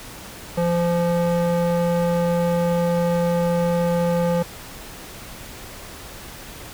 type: tone with band-pass filter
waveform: square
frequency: 172.1 Hz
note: F3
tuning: 25 cents flat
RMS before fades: -20 dBFS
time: 0.57-4.43 s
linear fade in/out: 10 ms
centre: 480 Hz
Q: 1.2
effects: pink hiss -38 dBFS RMS until 6.73 s